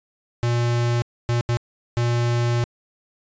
square tone bursts at uneven times, 119.3 Hz, A#2, 41 cents sharp, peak -19 dBFS, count 4, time 0.43-1.02 / 1.29-1.41 / 1.49-1.57 / 1.97-2.64 s, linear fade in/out 0 ms, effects resampled to 16000 Hz

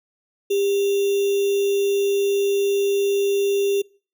sine tone with sample-and-hold, 398.7 Hz, G4, 29 cents sharp, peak -17 dBFS, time 0.5-3.82 s, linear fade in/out 10 ms, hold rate 3150 Hz, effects noise-tail reverb RT60 0.4 s tail -24 dB re dry

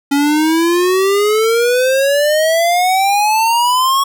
square exponential sweep, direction up, 278.5 to 1112 Hz, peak -11 dBFS, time 0.11-4.04 s, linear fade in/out 10 ms, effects none

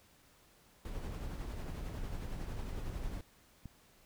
brown noise with tremolo, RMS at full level -39 dBFS, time 0.85-3.21 s, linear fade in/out 2 ms, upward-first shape sine, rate 11 Hz, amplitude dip 35%
click, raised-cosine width 5 ms, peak -33 dBFS, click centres 3.657 s
effects pink hiss -65 dBFS RMS until 4.05 s

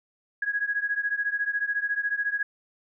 sine beating tone pair, 1654 / 1668 Hz, G#6 / G#6, -8 / +7 cents, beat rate 14 Hz, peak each -27 / -29 dBFS, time 0.42-2.43 s, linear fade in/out 5 ms, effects none

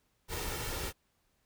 pink noise with comb filter, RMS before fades -37 dBFS, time 0.28-0.93 s, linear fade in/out 50 ms, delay 2.2 ms, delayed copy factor +0.5, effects pink hiss -75 dBFS RMS until 1.45 s

